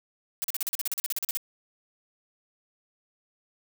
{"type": "noise bursts", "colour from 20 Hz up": "blue", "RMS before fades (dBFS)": -29, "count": 16, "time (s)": [0.42, 1.372], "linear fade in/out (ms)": 0, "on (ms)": 22, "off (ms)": 40, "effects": []}